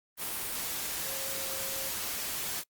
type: tone in noise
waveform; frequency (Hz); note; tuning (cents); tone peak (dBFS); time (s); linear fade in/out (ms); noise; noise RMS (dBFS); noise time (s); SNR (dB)
sine; 539; C#5; -49; -43; 1.03-1.93; 50; white; -35; 0.17-2.64; -11
effects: noise-tail reverb RT60 0.1 s tail -23 dB re dry + Opus 32 kbps